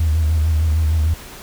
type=tone with vibrato; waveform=sine; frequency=78.9 Hz; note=D#2; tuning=25 cents sharp; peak=-12 dBFS; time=0-1.14 s; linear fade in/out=5 ms; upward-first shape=sine; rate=6.6 Hz; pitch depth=59 cents each way; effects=tanh soft clip ceiling -10 dBFS + pink hiss -37 dBFS RMS until 1.42 s